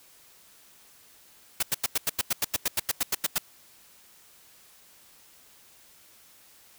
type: noise bursts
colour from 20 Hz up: white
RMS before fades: -25 dBFS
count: 16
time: 1.6-3.383 s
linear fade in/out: 5 ms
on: 28 ms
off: 89 ms
effects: white hiss -56 dBFS RMS until 6.78 s